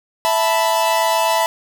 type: chord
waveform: 45% pulse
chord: E suspended fourth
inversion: none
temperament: equal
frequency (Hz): 659.3 / 880 / 987.8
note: E5 / A5 / B5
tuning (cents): 0 / 0 / 0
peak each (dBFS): -19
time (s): 0.25-1.46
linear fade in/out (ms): 0
effects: 8-bit